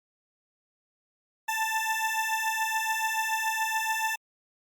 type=beating tone pair; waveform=20% pulse; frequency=880 / 887 Hz; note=A5 / A5; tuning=0 / +14 cents; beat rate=7 Hz; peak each=-26 / -24 dBFS; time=1.48-4.16 s; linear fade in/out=10 ms; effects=Opus 48 kbps